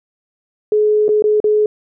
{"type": "tone with dropouts", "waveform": "sine", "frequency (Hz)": 424.1, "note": "G#4", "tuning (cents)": 36, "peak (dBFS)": -10, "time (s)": [0.72, 1.66], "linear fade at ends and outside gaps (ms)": 2, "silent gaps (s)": [[1.082, 1.09], [1.223, 1.24], [1.402, 1.442]], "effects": []}